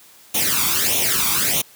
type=noise with flanger; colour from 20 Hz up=white; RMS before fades=-19 dBFS; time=0.34-1.62 s; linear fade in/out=10 ms; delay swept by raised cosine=0.31 to 0.88 ms; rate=1.6 Hz; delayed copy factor=+0.75; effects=white hiss -48 dBFS RMS until 1.75 s + high-pass 80 Hz 12 dB/octave